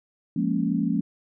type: chord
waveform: sine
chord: Bb minor seventh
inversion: second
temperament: equal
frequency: 174.61 / 207.7 / 233.1 / 277.2 Hz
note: F3 / Ab3 / Bb3 / Db4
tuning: 0 / 0 / 0 / 0 cents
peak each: -27 dBFS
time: 0.36-1.01 s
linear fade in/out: 5 ms
effects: none

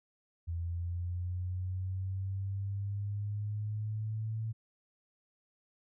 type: linear sweep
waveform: sine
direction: up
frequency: 84 to 111.7 Hz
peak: -33 dBFS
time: 0.47-4.53 s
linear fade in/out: 20 ms
effects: none

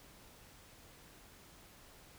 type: silence
effects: pink hiss -59 dBFS RMS until 2.18 s

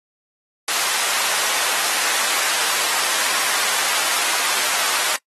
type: high-pass noise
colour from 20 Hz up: pink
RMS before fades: -21 dBFS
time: 0.68-5.16 s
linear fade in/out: 2 ms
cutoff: 940 Hz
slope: 12 dB/octave
effects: noise-tail reverb RT60 0.1 s tail -23 dB re dry + AAC 32 kbps

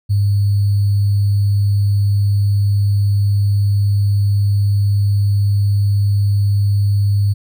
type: tone with sample-and-hold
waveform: sine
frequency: 100.9 Hz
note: G#2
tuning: 49 cents flat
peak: -11 dBFS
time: 0.09-7.34 s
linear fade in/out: 20 ms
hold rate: 4410 Hz
effects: none

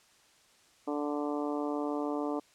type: harmonic tone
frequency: 146.83 Hz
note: D3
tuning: in tune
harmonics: 2 / 3 / 4 / 5 / 6 / 7 / 8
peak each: -33 / -37 / -39 / -41 / -43 / -44 / -45 dBFS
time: 0.87-2.4 s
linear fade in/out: 10 ms
effects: white hiss -63 dBFS RMS until 2.54 s + low-pass 8000 Hz 12 dB/octave

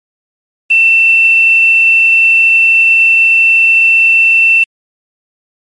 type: tone with quantisation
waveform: sine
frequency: 2684 Hz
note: E7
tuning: 31 cents sharp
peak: -4 dBFS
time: 0.7-4.64 s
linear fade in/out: 10 ms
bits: 5
effects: MP3 48 kbps

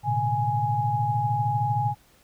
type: tone cluster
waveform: sine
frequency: 110.7 / 123.8 / 143.4 / 831 Hz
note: A2 / B2 / D3 / G#5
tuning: +11 / +5 / -41 / +1 cents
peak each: -29 / -28 / -32 / -24 dBFS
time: 0.03-1.95 s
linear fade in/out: 50 ms
effects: pink hiss -59 dBFS RMS until 2.23 s

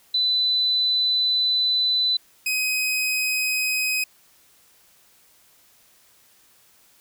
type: tone pair in turn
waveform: sine / sawtooth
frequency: 4000 / 2520 Hz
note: B7 / D#7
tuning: +21 / +21 cents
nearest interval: minor sixth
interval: 800 cents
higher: first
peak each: -18 dBFS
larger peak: neither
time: 0.14-2.17 / 2.46-4.04 s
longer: first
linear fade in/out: 5 ms
effects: white hiss -57 dBFS RMS until 7 s

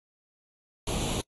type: noise with comb filter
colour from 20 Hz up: pink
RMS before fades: -31 dBFS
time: 0.87-1.21 s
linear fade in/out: 2 ms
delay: 0.29 ms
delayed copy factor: +0.7
effects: noise-tail reverb RT60 0.1 s tail -26 dB re dry + AAC 32 kbps

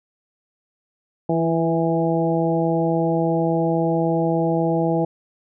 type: harmonic tone with a mistuned harmonic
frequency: 164.6 Hz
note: E3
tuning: 2 cents flat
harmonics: 1 / 2 / 3 / 4 / 5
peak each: -22 / -22 / -24 / -25 / -27 dBFS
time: 1.29-5.05 s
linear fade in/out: 5 ms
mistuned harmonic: 2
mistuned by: +19 cents
effects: none

